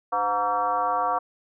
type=tone with frequency modulation; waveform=sine; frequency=932.3 Hz; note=A#5; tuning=in tune; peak=-21 dBFS; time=0.12-1.19 s; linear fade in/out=10 ms; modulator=211 Hz; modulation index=1.6; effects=none

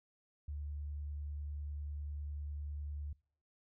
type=tone with vibrato; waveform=sine; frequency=73.2 Hz; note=D2; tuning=5 cents flat; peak=-39 dBFS; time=0.48-3.13 s; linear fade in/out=5 ms; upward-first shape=sine; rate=10 Hz; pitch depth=9 cents each way; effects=noise-tail reverb RT60 0.5 s tail -25 dB re dry

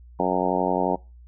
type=harmonic tone; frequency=91.4 Hz; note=F#2; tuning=21 cents flat; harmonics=2 / 3 / 4 / 5 / 6 / 7 / 8 / 9 / 10; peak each=-29 / -29 / -29 / -29 / -29 / -29 / -29 / -29 / -29 dBFS; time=0.19-0.96 s; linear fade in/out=10 ms; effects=noise-tail reverb RT60 0.3 s tail -25 dB re dry + added 60 Hz sine -44 dBFS peak until 1.27 s

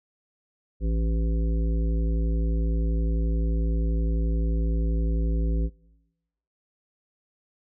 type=harmonic tone; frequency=55.5 Hz; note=A1; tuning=16 cents sharp; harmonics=1 / 3 / 5 / 7 / 9; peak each=-22 / -32 / -36 / -39 / -41 dBFS; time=0.8-5.7 s; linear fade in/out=50 ms; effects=noise-tail reverb RT60 1.0 s tail -23 dB re dry

